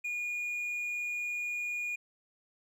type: tone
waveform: triangle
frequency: 2439 Hz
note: D#7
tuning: 35 cents flat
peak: -31 dBFS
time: 0.04-1.96 s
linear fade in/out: 10 ms
effects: none